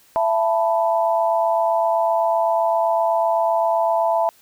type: chord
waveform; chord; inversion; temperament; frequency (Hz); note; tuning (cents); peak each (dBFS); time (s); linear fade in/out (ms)
sine; E suspended fourth; none; equal with one note detuned; 668.8 / 880 / 987.8; E5 / A5 / B5; +25 / 0 / 0; -18 / -21 / -24; 0.16-4.29; 0
effects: white hiss -54 dBFS RMS until 4.41 s